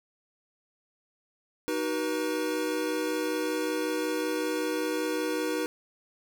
square tone cluster, 310.7 / 376 / 481.9 Hz, D#4 / F#4 / B4, -2 / +28 / -43 cents, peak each -32 / -35 / -32 dBFS, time 1.68-5.66 s, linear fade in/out 0 ms, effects 10-bit

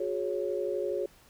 sine chord, F# suspended second, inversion none, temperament equal with one note detuned, 363.2 / 415.3 / 554.4 Hz, F#4 / G#4 / C#5, -32 / 0 / 0 cents, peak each -33 dBFS, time 0-1.06 s, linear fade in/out 5 ms, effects pink hiss -59 dBFS RMS until 1.29 s

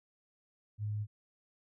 sine tone, 105.2 Hz, G#2, 23 cents sharp, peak -33 dBFS, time 0.78-1.07 s, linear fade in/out 50 ms, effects none

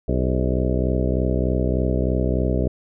harmonic tone with a mistuned harmonic, 63.3 Hz, B1, 43 cents sharp, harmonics 1 / 2 / 3 / 4 / 5 / 6 / 7 / 8 / 9 / 10, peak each -22 / -25 / -27 / -28 / -29 / -30 / -30 / -31 / -32 / -32 dBFS, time 0.08-2.68 s, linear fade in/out 5 ms, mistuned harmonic 7, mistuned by -85 cents, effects none

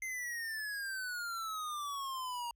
square exponential sweep, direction down, 2093 to 937 Hz, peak -38 dBFS, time 0.02-2.51 s, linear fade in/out 2 ms, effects added 50 Hz sine -70 dBFS peak until 2.55 s

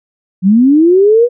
sine linear sweep, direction up, 177 to 493.9 Hz, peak -4 dBFS, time 0.42-1.29 s, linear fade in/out 50 ms, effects none

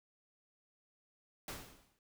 pink noise with exponential decay, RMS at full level -41 dBFS, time 1.48-1.99 s, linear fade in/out 2 ms, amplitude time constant 110 ms, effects none

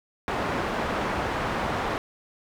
white low-pass noise, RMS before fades -28 dBFS, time 0.28-1.98 s, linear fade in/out 0 ms, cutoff 1200 Hz, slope 12 dB/octave, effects none

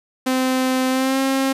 sawtooth tone with pitch glide, 258.6 to 268.2 Hz, C4 to C4, -20 to +43 cents, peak -13 dBFS, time 0.26-1.53 s, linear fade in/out 10 ms, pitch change +63 cents, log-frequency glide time 0.89-1.19 s, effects resampled to 32000 Hz + 8-bit

